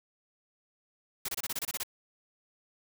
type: noise bursts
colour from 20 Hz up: white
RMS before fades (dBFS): -34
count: 10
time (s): 1.25-1.834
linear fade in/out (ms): 5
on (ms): 35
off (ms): 26
effects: none